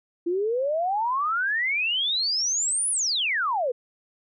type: exponential two-way sweep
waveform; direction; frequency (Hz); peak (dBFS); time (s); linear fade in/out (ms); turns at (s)
sine; up then down; 333.3 to 10280 to 462.5; -22; 0.26-3.72; 10; 2.9
effects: none